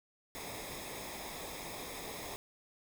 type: noise with comb filter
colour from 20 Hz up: pink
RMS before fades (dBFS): -44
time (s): 0.35-2.36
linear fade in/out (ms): 0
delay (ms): 0.68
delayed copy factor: -0.65
effects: none